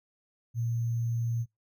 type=tone with sample-and-hold; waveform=sine; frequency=116.54 Hz; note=A#2; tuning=in tune; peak=-27 dBFS; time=0.54-1.46 s; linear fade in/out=50 ms; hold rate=6300 Hz; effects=noise-tail reverb RT60 0.2 s tail -26 dB re dry